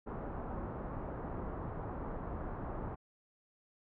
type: low-pass noise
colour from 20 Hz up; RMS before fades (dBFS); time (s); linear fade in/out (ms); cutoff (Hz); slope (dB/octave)
pink; -41; 0.06-2.96; 20; 1200; 24
effects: none